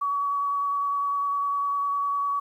sine tone with vibrato, 1132 Hz, C#6, 36 cents sharp, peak -23 dBFS, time 0.01-2.4 s, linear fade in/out 10 ms, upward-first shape sine, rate 9.9 Hz, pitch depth 11 cents each way, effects 10-bit

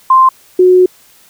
sine tone pair in turn, 1046 / 365.8 Hz, C6 / F#4, -1 / -20 cents, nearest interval octave + tritone, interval 1819 cents, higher first, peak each -3 dBFS, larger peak neither, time 0.1-0.29 / 0.59-0.86 s, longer second, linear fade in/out 5 ms, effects white hiss -45 dBFS RMS until 1.29 s

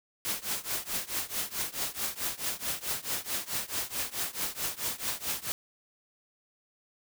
white noise with tremolo, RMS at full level -30 dBFS, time 0.25-5.52 s, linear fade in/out 0 ms, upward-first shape triangle, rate 4.6 Hz, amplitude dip 95%, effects none

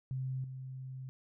sine tone with level steps, 130.81 Hz, C3, in tune, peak -34 / -41 dBFS, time 0.11-1.09 s, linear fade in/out 0 ms, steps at 0.44 s, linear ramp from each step 2 ms, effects none

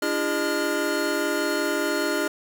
square tone cluster, 293.5 / 338.5 / 404.9 / 608 / 1418 Hz, D4 / E4 / G#4 / D#5 / F6, -1 / +46 / -44 / -40 / +26 cents, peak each -30 dBFS, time 0.02-2.28 s, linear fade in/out 5 ms, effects none

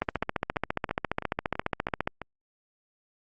two click trains, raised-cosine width 0.5 ms, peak -20 / -11 dBFS, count 7 / 31, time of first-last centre 0.23-2.217 / 0.02-2.075 s, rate 3.02 / 14.6 Hz, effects Opus 32 kbps

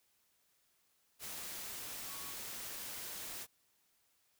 sine tone in noise, 1115 Hz, C#6, 10 cents sharp, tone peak -55 dBFS, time 2.05-2.36 s, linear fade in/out 50 ms, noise white, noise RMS -45 dBFS, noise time 1.19-3.47 s, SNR -13 dB, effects white hiss -75 dBFS RMS until 4.39 s

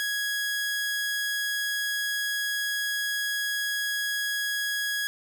sawtooth tone, 1663 Hz, G#6, 2 cents sharp, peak -23 dBFS, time 0-5.07 s, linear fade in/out 0 ms, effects none

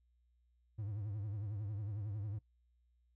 triangle tone with vibrato, 103.7 Hz, G#2, 2 cents flat, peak -37 dBFS, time 0.78-2.39 s, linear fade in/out 10 ms, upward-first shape triangle, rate 11 Hz, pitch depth 140 cents each way, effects noise-tail reverb RT60 0.1 s tail -18 dB re dry + added 60 Hz sine -70 dBFS peak until 3.15 s

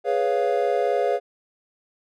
triangle chord, C# dominant seventh, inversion second, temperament equal with one note detuned, 415.3 / 493.9 / 557.6 / 698.5 Hz, G#4 / B4 / C#5 / E#5, 0 / 0 / +10 / 0 cents, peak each -23 dBFS, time 0.04-1.2 s, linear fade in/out 50 ms, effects none

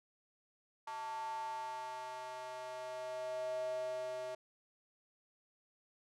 square tone with high-pass filter sweep, 127.1 Hz, C3, 50 cents flat, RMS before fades -42 dBFS, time 0.87-4.35 s, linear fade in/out 5 ms, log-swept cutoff 950 to 570 Hz, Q 8.3, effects low-pass 9000 Hz 12 dB/octave

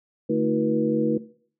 sine tone cluster, 149.6 / 222.7 / 319.4 / 363.7 / 482.5 Hz, D3 / A3 / D#4 / F#4 / B4, +32 / +21 / +45 / -30 / -40 cents, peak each -32 / -25 / -25 / -30 / -25 dBFS, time 0.29-1.18 s, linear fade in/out 10 ms, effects noise-tail reverb RT60 0.5 s tail -17 dB re dry

